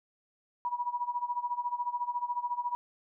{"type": "tone with tremolo", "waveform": "sine", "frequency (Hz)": 969, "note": "B5", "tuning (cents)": -33, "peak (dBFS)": -27, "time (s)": [0.65, 2.75], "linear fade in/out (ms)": 0, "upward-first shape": "sine", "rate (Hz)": 14, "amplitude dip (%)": 85, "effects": []}